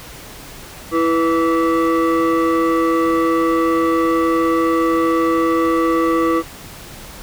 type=tone with frequency modulation; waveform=sine; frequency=329.6 Hz; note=E4; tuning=in tune; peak=-11 dBFS; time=0.91-6.43 s; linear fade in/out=50 ms; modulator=822 Hz; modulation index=1.1; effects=tanh soft clip ceiling -11 dBFS + pink hiss -36 dBFS RMS until 7.22 s